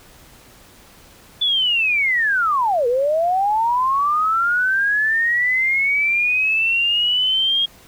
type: linear two-way sweep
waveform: sine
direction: down then up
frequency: 3492 to 466.2 to 3266 Hz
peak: -15 dBFS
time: 1.41-7.66 s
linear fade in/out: 10 ms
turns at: 2.87 s
effects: pink hiss -47 dBFS RMS until 7.87 s